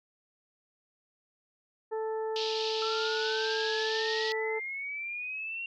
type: harmonic tone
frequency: 440 Hz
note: A4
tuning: in tune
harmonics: 1 / 2 / 3 / 4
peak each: -31 / -38 / -50 / -51 dBFS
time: 1.91-4.6 s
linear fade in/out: 20 ms
type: band-pass noise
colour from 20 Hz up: white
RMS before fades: -36 dBFS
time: 2.36-4.32 s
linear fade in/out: 0 ms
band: 2700 to 4900 Hz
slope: 48 dB/octave
type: exponential sweep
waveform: sine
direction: up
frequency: 1330 to 2762 Hz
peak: -34 dBFS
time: 2.82-5.66 s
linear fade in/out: 2 ms
effects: none